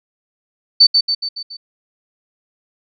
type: tone with echo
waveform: sine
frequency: 4538 Hz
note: C#8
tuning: 40 cents sharp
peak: -4 dBFS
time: 0.8-0.87 s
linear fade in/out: 10 ms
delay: 140 ms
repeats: 5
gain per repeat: -5 dB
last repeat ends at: 1.57 s
effects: none

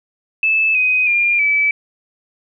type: tone with pitch steps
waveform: sine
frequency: 2620 / 2509 / 2403 / 2301 Hz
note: E7 / D#7 / D7 / D7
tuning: -11 / +14 / +39 / -36 cents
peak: -12 dBFS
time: 0.43-1.71 s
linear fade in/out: 2 ms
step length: 320 ms
effects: none

